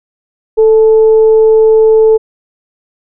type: tone with frequency modulation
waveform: sine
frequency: 440 Hz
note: A4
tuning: in tune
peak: -3 dBFS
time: 0.57-2.18 s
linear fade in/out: 20 ms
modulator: 430 Hz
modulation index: 0.21
effects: none